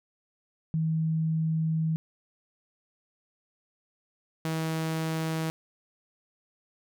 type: tone pair in turn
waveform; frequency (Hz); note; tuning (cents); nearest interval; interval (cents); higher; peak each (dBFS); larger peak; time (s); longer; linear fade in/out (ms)
sine / sawtooth; 160 / 160.57; D#3 / E3; +49 / -45; unison; 6; second; -24; neither; 0.74-1.96 / 4.45-5.5; first; 0
effects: none